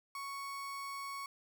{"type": "tone", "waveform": "35% pulse", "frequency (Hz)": 1110, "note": "C#6", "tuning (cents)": 2, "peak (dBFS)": -39, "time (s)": [0.15, 1.26], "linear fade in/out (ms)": 2, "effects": []}